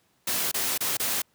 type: noise with dropouts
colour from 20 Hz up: white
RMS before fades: -27 dBFS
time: 0.27-1.22 s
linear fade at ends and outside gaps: 5 ms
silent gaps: 0.515-0.542 / 0.778-0.806 / 0.971-0.997 s
effects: pink hiss -67 dBFS RMS until 1.34 s + high-pass 100 Hz 12 dB/octave